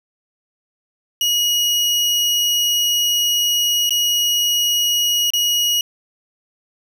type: tone with dropouts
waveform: 30% pulse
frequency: 2899 Hz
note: F#7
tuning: 36 cents flat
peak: -12 dBFS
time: 1.21-5.81 s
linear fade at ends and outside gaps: 2 ms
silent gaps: 3.894-3.906 / 5.304-5.335 s
effects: none